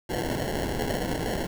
white noise with sample-and-hold, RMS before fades -29 dBFS, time 0.09-1.47 s, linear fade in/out 10 ms, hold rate 1225 Hz, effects none

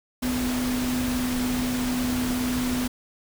sine tone in noise, 250 Hz, B3, 21 cents sharp, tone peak -24 dBFS, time 0.22-2.88 s, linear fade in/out 10 ms, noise pink, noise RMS -31 dBFS, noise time 0.22-2.88 s, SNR +4 dB, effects none

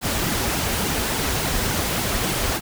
pink noise with flanger, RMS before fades -23 dBFS, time 0.01-2.61 s, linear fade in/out 50 ms, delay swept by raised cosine 1.6 to 6.8 ms, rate 3.5 Hz, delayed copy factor -0.65, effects none

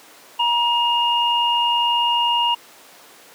sine tone pair together, 949.6 / 2839 Hz, A#5 / F7, +32 / +28 cents, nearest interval octave + perfect fifth, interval 1896 cents, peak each -18 / -19 dBFS, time 0.39-2.55 s, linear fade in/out 10 ms, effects pink hiss -45 dBFS RMS until 3.34 s + high-pass 400 Hz 12 dB/octave

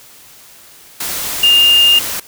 sine tone in noise, 2817 Hz, F7, 14 cents sharp, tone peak -6 dBFS, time 1.43-1.99 s, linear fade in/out 5 ms, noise white, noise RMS -21 dBFS, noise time 1-2.2 s, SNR +12 dB, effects white hiss -41 dBFS RMS until 2.27 s

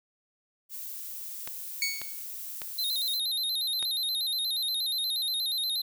violet noise, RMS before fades -39 dBFS, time 0.69-3.2 s, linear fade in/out 50 ms
clicks, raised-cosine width 0.2 ms, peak -20 dBFS, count 4, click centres 1.475 / 2.016 / 2.618 / 3.827 s
20% pulse tone with exponential decay, 2227 Hz, C#7, 7 cents sharp, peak -19 dBFS, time 1.82-2.25 s, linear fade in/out 1 ms, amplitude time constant 92 ms
square tone with vibrato, 3900 Hz, B7, 23 cents flat, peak -28 dBFS, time 2.78-5.82 s, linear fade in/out 10 ms, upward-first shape square, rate 8.4 Hz, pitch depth 78 cents each way
effects none

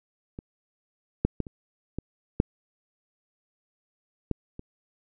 clicks, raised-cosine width 3 ms, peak -24 / -8 / -14 / -27 / -18 / -6 / -13 / -25 dBFS, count 8, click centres 0.389 / 1.25 / 1.403 / 1.468 / 1.986 / 2.401 / 4.313 / 4.594 s, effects none

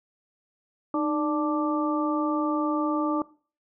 harmonic tone with a mistuned harmonic, 293.7 Hz, D4, in tune, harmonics 1 / 2 / 3 / 4, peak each -25 / -31 / -33 / -30 dBFS, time 0.94-3.22 s, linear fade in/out 2 ms, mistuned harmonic 1, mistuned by +70 cents, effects noise-tail reverb RT60 0.4 s tail -20 dB re dry

